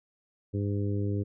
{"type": "harmonic tone", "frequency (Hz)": 101.2, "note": "G#2", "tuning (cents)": -44, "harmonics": [1, 2, 3, 4, 5], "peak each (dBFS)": [-28, -36, -35, -37, -43], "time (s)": [0.53, 1.24], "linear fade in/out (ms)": 20, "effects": []}